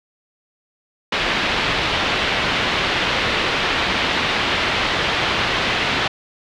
white low-pass noise, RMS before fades -20 dBFS, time 1.12-6.08 s, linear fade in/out 5 ms, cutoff 3500 Hz, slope 24 dB/octave, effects none

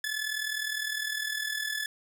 sawtooth tone with amplitude modulation, 1725 Hz, A6, 35 cents flat, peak -24 dBFS, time 0.04-1.86 s, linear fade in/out 2 ms, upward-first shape sine, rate 39.8 Hz, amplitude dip 65%, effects none

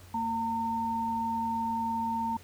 sine tone pair together, 227.9 / 911.6 Hz, A#3 / A#5, -39 / -39 cents, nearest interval 2 octaves, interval 2400 cents, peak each -34 / -29 dBFS, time 0.14-2.37 s, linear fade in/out 5 ms, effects added 91 Hz sine -49 dBFS peak until 2.43 s + pink hiss -55 dBFS RMS until 2.43 s

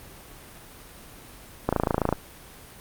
click train, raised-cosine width 1 ms, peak -7 dBFS, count 13, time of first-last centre 1.69-2.126 s, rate 27.5 Hz, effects pink hiss -46 dBFS RMS until 2.8 s + Opus 32 kbps

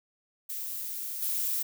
violet noise with level steps, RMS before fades -36 / -30 dBFS, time 0.49-1.63 s, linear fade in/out 10 ms, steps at 1.22 s, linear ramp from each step 5 ms, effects none

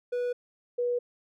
triangle / sine tone pair in turn, 489.5 / 486.1 Hz, B4 / B4, -15 / -28 cents, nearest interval unison, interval 13 cents, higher first, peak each -25 dBFS, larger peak neither, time 0.12-0.33 / 0.78-0.99 s, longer neither, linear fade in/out 10 ms, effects none

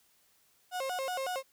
35% pulse tone with vibrato, 624 Hz, D#5, 5 cents sharp, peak -31 dBFS, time 0.71-1.43 s, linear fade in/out 50 ms, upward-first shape square, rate 5.4 Hz, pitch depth 270 cents each way, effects white hiss -68 dBFS RMS until 1.52 s

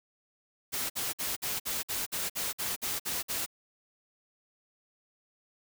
white noise bursts, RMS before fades -33 dBFS, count 12, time 0.72-3.463 s, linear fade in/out 20 ms, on 180 ms, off 53 ms, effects none

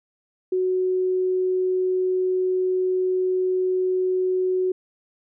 sine tone, 370 Hz, F#4, in tune, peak -19 dBFS, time 0.52-4.72 s, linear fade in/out 5 ms, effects none

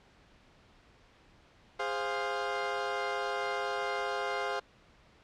20% pulse chord, F minor, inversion first, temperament equal with one note detuned, 410.5 / 523.3 / 698.5 Hz, Ab4 / C5 / F5, -20 / 0 / 0 cents, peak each -31 dBFS, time 1.79-4.6 s, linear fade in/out 10 ms, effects pink hiss -61 dBFS RMS until 5.23 s + low-pass 4000 Hz 12 dB/octave

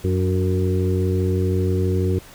harmonic tone with a mistuned harmonic, 92.5 Hz, F#2, in tune, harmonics 1 / 2 / 3 / 4 / 5, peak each -19 / -26 / -29 / -24 / -29 dBFS, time 0.04-2.19 s, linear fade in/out 5 ms, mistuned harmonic 3, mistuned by +41 cents, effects pink hiss -44 dBFS RMS until 2.34 s

